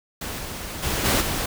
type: noise with level steps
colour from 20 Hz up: pink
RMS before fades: -31 / -33 / -25 / -20 / -26 dBFS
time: 0.21-1.46 s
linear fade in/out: 5 ms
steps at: 0.38 / 0.82 / 1.04 / 1.2 s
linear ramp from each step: 20 ms
effects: none